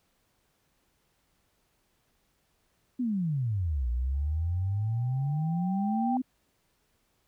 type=exponential two-way sweep; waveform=sine; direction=down then up; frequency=260 to 58.27 to 260 Hz; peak=-26 dBFS; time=2.99-6.22 s; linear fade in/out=10 ms; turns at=3.89 s
type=tone with exponential growth; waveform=sine; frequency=784 Hz; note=G5; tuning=in tune; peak=-27 dBFS; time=4.14-6.17 s; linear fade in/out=2 ms; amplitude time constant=440 ms
effects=pink hiss -72 dBFS RMS until 7.27 s